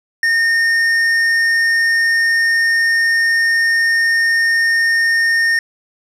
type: tone with tanh clipping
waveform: sine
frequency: 1832 Hz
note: A#6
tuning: 31 cents flat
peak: -13 dBFS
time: 0.23-5.59 s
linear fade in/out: 2 ms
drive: 9 dB
effects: none